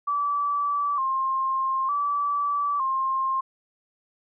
sine tone with vibrato, 1107 Hz, C#6, 3 cents flat, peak -22 dBFS, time 0.07-3.41 s, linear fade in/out 10 ms, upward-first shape square, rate 0.55 Hz, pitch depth 73 cents each way, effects none

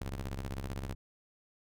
sawtooth ring-modulated tone, 67.2 Hz, C2, 47 cents sharp, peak -30 dBFS, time 0.01-0.95 s, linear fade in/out 5 ms, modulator 25.8 Hz, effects none

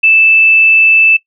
sine tone, 2637 Hz, E7, in tune, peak -4 dBFS, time 0.03-1.17 s, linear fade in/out 10 ms, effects noise-tail reverb RT60 0.1 s tail -19 dB re dry

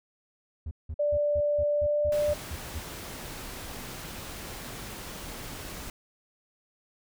triangle tone bursts, 77.78 Hz, D#2, in tune, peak -30 dBFS, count 10, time 0.66-2.79 s, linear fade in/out 5 ms, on 51 ms, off 180 ms
sine tone with pitch glide, 587.3 to 593.1 Hz, D5 to D5, 0 to +17 cents, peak -23 dBFS, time 0.99-2.34 s, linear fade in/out 10 ms, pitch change +17 cents, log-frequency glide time 1.72-2.11 s
pink noise, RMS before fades -40 dBFS, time 2.12-5.9 s, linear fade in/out 2 ms
effects none

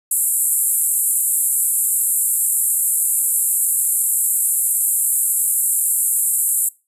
white band-pass noise, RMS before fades -18 dBFS, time 0.11-6.69 s, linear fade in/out 5 ms, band 7600 to 13000 Hz, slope 96 dB/octave, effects noise-tail reverb RT60 0.3 s tail -23 dB re dry + resampled to 32000 Hz

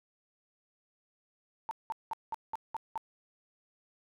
sine tone bursts, 897 Hz, A5, 33 cents sharp, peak -32 dBFS, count 7, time 1.69-2.977 s, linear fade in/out 0 ms, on 21 ms, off 190 ms, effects none

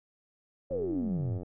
sine exponential sweep, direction down, 573 to 91.7 Hz, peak -29 dBFS, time 0.7-1.39 s, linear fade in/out 20 ms
click train, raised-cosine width 2 ms, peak -28 dBFS, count 66, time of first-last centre 0.71-1.432 s, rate 90 Hz
effects none

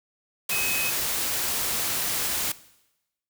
sine tone in noise, 2541 Hz, D#7, 36 cents sharp, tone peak -27 dBFS, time 0.51-0.9 s, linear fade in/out 5 ms, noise white, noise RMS -27 dBFS, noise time 0.49-2.52 s, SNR -3 dB, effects noise-tail reverb RT60 0.9 s tail -18 dB re dry

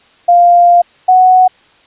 sine tone pair in turn, 698.5 / 740.4 Hz, F5 / F#5, 0 / +1 cents, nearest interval minor second, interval 101 cents, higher second, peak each -3 dBFS, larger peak neither, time 0.28-0.82 / 1.08-1.48 s, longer first, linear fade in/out 10 ms, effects white hiss -47 dBFS RMS until 1.86 s + resampled to 8000 Hz

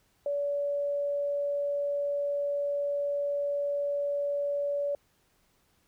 sine tone, 572 Hz, D5, 46 cents flat, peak -27 dBFS, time 0.26-4.95 s, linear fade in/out 2 ms, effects pink hiss -69 dBFS RMS until 5.87 s

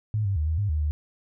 sine tone with pitch steps, 107.3 / 98.4 / 76.4 / 79.5 / 102.2 / 76.5 / 75.1 Hz, A2 / G2 / D#2 / D#2 / G#2 / D#2 / D2, -43 / +7 / -31 / +38 / -27 / -29 / +39 cents, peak -22 dBFS, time 0.14-0.91 s, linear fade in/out 0 ms, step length 110 ms, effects none

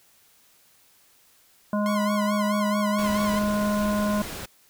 harmonic tone, 207.7 Hz, G#3, in tune, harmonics 1 / 3 / 5 / 7, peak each -23 / -28 / -31 / -37 dBFS, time 1.73-4.22 s, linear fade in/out 2 ms
sawtooth tone with vibrato, 1046.5 Hz, C6, in tune, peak -27 dBFS, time 1.86-3.39 s, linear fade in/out 0 ms, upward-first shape sine, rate 4.6 Hz, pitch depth 120 cents each way
pink noise, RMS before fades -35 dBFS, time 2.98-4.46 s, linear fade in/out 10 ms
effects white hiss -59 dBFS RMS until 4.69 s

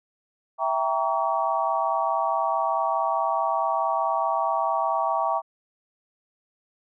sine chord, E diminished seventh, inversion none, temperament equal with one note detuned, 659.3 / 784 / 932.3 / 1131.4 Hz, E5 / G5 / Bb5 / Db6, 0 / 0 / 0 / +35 cents, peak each -27 dBFS, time 0.58-5.42 s, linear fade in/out 50 ms, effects none

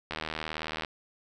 click train, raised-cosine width 0.3 ms, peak -17 dBFS, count 59, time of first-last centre 0.11-0.848 s, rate 78.6 Hz, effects none

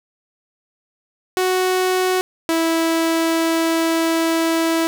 sawtooth tone pair in turn, 370 / 328 Hz, F#4 / E4, 0 / -9 cents, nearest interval major second, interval 209 cents, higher first, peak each -12 dBFS, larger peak neither, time 1.37-2.21 / 2.49-4.87 s, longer second, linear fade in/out 0 ms, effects none

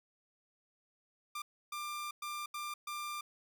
sawtooth tone bursts at uneven times, 1191 Hz, D6, 24 cents sharp, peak -35 dBFS, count 5, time 1.35-1.42 / 1.72-2.11 / 2.22-2.46 / 2.54-2.74 / 2.87-3.21 s, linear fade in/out 5 ms, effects none

